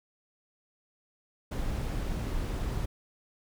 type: noise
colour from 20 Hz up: brown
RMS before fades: -32 dBFS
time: 1.51-2.86 s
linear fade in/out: 10 ms
effects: none